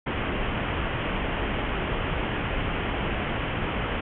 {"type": "low-pass noise", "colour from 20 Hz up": "pink", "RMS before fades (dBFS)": -28, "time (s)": [0.06, 4.01], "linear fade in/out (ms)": 10, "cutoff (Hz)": 3200, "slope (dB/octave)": 96, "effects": []}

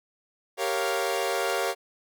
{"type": "chord", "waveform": "sawtooth", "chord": "G half-diminished seventh", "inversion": "none", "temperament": "equal", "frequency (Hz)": [392, 466.2, 554.4, 698.5], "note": ["G4", "Bb4", "Db5", "F5"], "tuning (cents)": [0, 0, 0, 0], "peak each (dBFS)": -27, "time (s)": [0.57, 1.75], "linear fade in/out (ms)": 50, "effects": []}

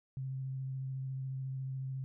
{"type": "tone with vibrato", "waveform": "sine", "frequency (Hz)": 132.6, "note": "C3", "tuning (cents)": 23, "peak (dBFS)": -36, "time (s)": [0.17, 2.04], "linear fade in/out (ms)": 0, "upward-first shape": "sine", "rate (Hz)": 14, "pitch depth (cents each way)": 14, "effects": []}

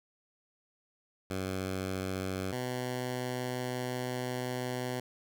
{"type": "tone pair in turn", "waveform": "10% pulse", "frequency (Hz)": [94.5, 125.63], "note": ["F#2", "B2"], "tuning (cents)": [37, 30], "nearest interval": "perfect fourth", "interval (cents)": 493, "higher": "second", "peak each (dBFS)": -25, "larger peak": "neither", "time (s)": [[1.3, 2.52], [2.52, 5]], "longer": "second", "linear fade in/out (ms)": 5, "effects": []}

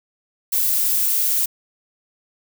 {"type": "noise", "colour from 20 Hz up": "violet", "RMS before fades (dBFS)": -19, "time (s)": [0.52, 1.46], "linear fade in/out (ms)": 10, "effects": []}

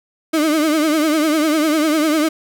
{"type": "tone with vibrato", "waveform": "35% pulse", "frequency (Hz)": 308.9, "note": "D#4", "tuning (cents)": -12, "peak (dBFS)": -12, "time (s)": [0.33, 2.29], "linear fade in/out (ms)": 10, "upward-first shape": "triangle", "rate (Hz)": 10, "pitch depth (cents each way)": 110, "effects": []}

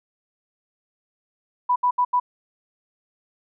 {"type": "tone bursts at uneven times", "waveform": "sine", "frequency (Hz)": 987.8, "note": "B5", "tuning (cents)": 0, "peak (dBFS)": -16, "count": 4, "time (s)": [[1.69, 1.76], [1.83, 1.91], [1.98, 2.05], [2.13, 2.2]], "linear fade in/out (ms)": 10, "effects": []}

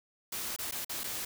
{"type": "noise with dropouts", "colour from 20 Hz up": "white", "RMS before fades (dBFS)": -37, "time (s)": [0.32, 1.25], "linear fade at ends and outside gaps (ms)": 5, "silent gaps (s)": [[0.563, 0.587], [0.712, 0.721], [0.848, 0.894], [1.036, 1.04]], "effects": []}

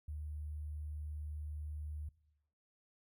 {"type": "tone with sample-and-hold", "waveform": "sine", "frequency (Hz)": 75.3, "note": "D2", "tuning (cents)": 44, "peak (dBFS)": -40, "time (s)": [0.08, 2.09], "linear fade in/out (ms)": 5, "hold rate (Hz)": 11025, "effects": ["noise-tail reverb RT60 0.9 s tail -21 dB re dry"]}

